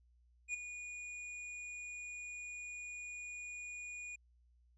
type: tone with ADSR envelope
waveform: square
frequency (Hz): 2450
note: D#7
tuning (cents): -27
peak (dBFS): -35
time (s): 0.48-4.16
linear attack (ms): 60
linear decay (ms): 10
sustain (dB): -10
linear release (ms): 8
effects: added 60 Hz sine -66 dBFS peak until 4.77 s + resampled to 22050 Hz